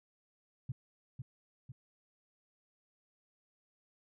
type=tone with echo; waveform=sine; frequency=127.6 Hz; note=C3; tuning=43 cents flat; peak=-34 dBFS; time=0.69-0.72 s; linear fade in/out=5 ms; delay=500 ms; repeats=2; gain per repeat=-5 dB; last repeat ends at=1.72 s; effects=none